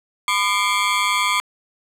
20% pulse ring-modulated tone, 1108.7 Hz, C#6, in tune, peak -9 dBFS, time 0.28-1.4 s, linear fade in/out 0 ms, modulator 102 Hz, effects low-pass 10000 Hz 12 dB/octave + 7-bit

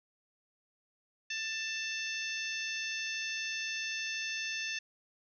harmonic tone, 887 Hz, A5, 14 cents sharp, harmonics 2 / 3 / 4 / 5 / 6 / 7, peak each -40 / -38 / -43 / -48 / -44 / -45 dBFS, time 1.3-4.79 s, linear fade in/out 5 ms, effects none

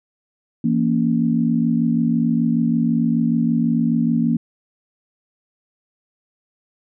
sine chord, A# diminished, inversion second, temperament just, 167.82 / 233.1 / 279.7 Hz, E3 / A#3 / C#4, +31 / 0 / +16 cents, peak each -21 / -17 / -23 dBFS, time 0.64-4.37 s, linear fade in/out 5 ms, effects none

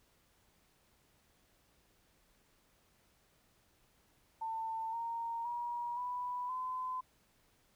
sine tone with pitch steps, 896 / 925.5 / 955.9 / 987.3 / 1019.8 Hz, A5 / A#5 / A#5 / B5 / C6, +31 / -13 / +43 / -1 / -45 cents, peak -36 dBFS, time 4.41-7.01 s, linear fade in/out 10 ms, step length 520 ms, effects pink hiss -71 dBFS RMS until 7.75 s

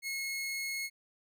sawtooth tone, 2172 Hz, C#7, 36 cents flat, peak -31 dBFS, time 0.02-0.9 s, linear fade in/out 50 ms, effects none

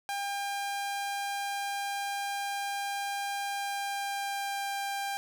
sawtooth tone with pitch glide, 801 to 795.9 Hz, G5 to G5, +37 to +26 cents, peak -28 dBFS, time 0.09-5.17 s, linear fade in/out 0 ms, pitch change -11 cents, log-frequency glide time 3.48-4.7 s, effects none

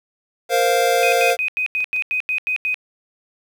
square chord, Bb suspended second, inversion none, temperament equal, 466.2 / 523.3 / 698.5 Hz, Bb4 / C5 / F5, 0 / 0 / 0 cents, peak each -21 / -20 / -19 dBFS, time 0.49-1.37 s, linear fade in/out 50 ms
sine tone bursts, 2506 Hz, D#7, 12 cents sharp, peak -18 dBFS, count 10, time 1.03-2.743 s, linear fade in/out 0 ms, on 93 ms, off 87 ms
clicks, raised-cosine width 0.2 ms, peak -22 dBFS, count 2, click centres 1.805 / 1.963 s
effects 8-bit

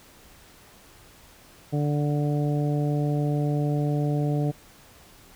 harmonic tone, 146.83 Hz, D3, in tune, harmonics 1 / 2 / 3 / 4 / 5, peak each -23 / -29 / -33 / -35 / -37 dBFS, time 1.72-4.52 s, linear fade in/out 20 ms, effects pink hiss -52 dBFS RMS until 5.35 s

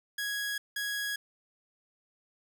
sawtooth tone pair in turn, 1661.2 / 1661.2 Hz, G#6 / G#6, 0 / 0 cents, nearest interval unison, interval 0 cents, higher neither, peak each -28 dBFS, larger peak neither, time 0.18-0.58 / 0.76-1.16 s, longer neither, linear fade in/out 5 ms, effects none

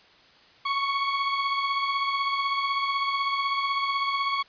sawtooth beating tone pair, 1108.7 / 1124.7 Hz, C#6 / C#6, 0 / +25 cents, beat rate 16 Hz, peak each -21 / -29 dBFS, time 0.65-4.43 s, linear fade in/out 10 ms, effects white hiss -55 dBFS RMS until 4.48 s + resampled to 11025 Hz

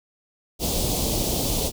pink band-stop noise, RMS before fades -24 dBFS, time 0.59-1.72 s, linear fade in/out 50 ms, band 770 to 3300 Hz, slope 24 dB/octave, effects none

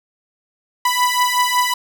sawtooth beating tone pair, 987.8 / 993.2 Hz, B5 / B5, 0 / +9 cents, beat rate 5.4 Hz, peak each -14 dBFS, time 0.85-1.74 s, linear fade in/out 5 ms, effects none

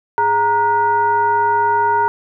sine tone with frequency modulation, 932.3 Hz, A#5, in tune, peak -12 dBFS, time 0.18-2.08 s, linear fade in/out 0 ms, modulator 517 Hz, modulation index 0.65, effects none

